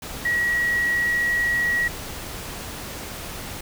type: tone in noise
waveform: sine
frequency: 1914 Hz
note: A#6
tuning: 45 cents sharp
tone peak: -19 dBFS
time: 0.25-1.88 s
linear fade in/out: 5 ms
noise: pink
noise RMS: -34 dBFS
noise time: 0.02-3.61 s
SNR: +12 dB
effects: none